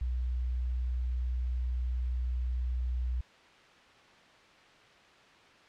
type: tone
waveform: sine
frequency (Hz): 61.74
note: B1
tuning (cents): 0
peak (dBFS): -29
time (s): 0.01-3.21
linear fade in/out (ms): 5
effects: white hiss -57 dBFS RMS until 5.68 s + low-pass 3000 Hz 12 dB/octave